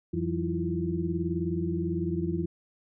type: tone cluster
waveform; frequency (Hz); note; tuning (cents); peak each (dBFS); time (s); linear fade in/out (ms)
sine; 87.1 / 169.3 / 188.7 / 325.2 / 343.7; F2 / E3 / F#3 / E4 / F4; -4 / +46 / +34 / -23 / -28; -34 / -31 / -39 / -34 / -32; 0.13-2.46; 10
effects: none